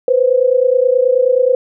sine tone pair together, 493.9 / 523.3 Hz, B4 / C5, 0 / 0 cents, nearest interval minor second, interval 100 cents, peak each -12 dBFS, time 0.08-1.55 s, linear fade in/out 2 ms, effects none

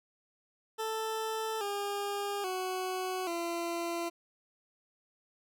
20% pulse tone with pitch steps, 441.3 / 404.7 / 371.1 / 340.3 Hz, A4 / G#4 / F#4 / F4, +5 / -45 / +5 / -45 cents, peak -28 dBFS, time 0.78-4.1 s, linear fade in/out 20 ms, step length 830 ms, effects none

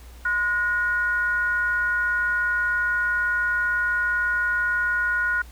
sine tone with frequency modulation, 1447 Hz, F#6, 39 cents flat, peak -20 dBFS, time 0.25-5.42 s, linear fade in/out 5 ms, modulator 414 Hz, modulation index 0.45, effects added 60 Hz sine -41 dBFS peak until 5.51 s + pink hiss -51 dBFS RMS until 5.51 s

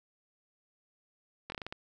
slowing click train, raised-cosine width 0.3 ms, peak -23 dBFS, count 7, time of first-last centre 1.5-1.725 s, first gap 21 ms, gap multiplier 1.23, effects none

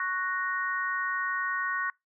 sine chord, F# major, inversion second, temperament equal, 1108.7 / 1480 / 1864.7 Hz, C#6 / F#6 / A#6, 0 / 0 / 0 cents, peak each -32 dBFS, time 0-1.9 s, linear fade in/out 2 ms, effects noise-tail reverb RT60 0.2 s tail -26 dB re dry

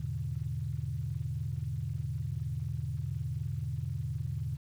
sine chord, E dominant seventh, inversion none, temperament equal with one note detuned, 82.41 / 103.83 / 122.83 / 146.83 Hz, E2 / G#2 / B2 / D3, 0 / 0 / -9 / 0 cents, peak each -39 / -39 / -36 / -37 dBFS, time 0-4.57 s, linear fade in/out 5 ms, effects tanh soft clip ceiling -22 dBFS + 10-bit

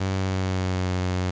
sawtooth tone with pitch glide, 95.5 to 91.5 Hz, G2 to F#2, -45 to -19 cents, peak -19 dBFS, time 0-1.31 s, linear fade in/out 10 ms, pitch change -74 cents, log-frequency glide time 0.13-0.92 s, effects resampled to 16000 Hz + 8-bit

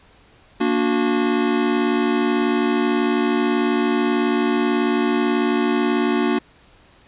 square chord, Bb augmented, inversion none, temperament just, 233.1 / 291.4 / 364.2 Hz, Bb3 / D4 / F#4, 0 / -13 / -27 cents, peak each -22 dBFS, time 0.6-6.39 s, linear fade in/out 10 ms, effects pink hiss -52 dBFS RMS until 7.07 s + resampled to 8000 Hz

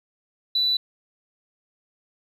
sine tone, 3971 Hz, B7, 9 cents sharp, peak -18 dBFS, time 0.55-0.77 s, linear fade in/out 5 ms, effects tanh soft clip ceiling -14 dBFS + 10-bit

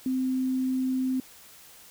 sine tone, 259.2 Hz, C4, 16 cents flat, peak -24 dBFS, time 0.06-1.2 s, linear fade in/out 2 ms, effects white hiss -51 dBFS RMS until 1.9 s

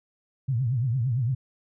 sine tone with vibrato, 123.47 Hz, B2, in tune, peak -22 dBFS, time 0.48-1.35 s, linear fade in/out 10 ms, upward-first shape triangle, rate 8.8 Hz, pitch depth 220 cents each way, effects none

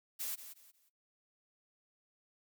blue noise with echo, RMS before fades -39 dBFS, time 0.19-0.36 s, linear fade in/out 20 ms, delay 180 ms, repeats 3, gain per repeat -11 dB, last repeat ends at 0.9 s, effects noise-tail reverb RT60 0.2 s tail -23 dB re dry

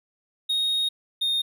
triangle tone pair in turn, 3733 / 3684 Hz, A#7 / A#7, +2 / -21 cents, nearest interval unison, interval 23 cents, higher first, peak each -20 / -20 dBFS, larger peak neither, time 0.49-0.89 / 1.21-1.42 s, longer first, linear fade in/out 10 ms, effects none

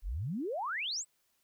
sine exponential sweep, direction up, 36.71 to 8372 Hz, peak -33 dBFS, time 0.02-1.05 s, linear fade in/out 50 ms, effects white hiss -75 dBFS RMS until 1.43 s

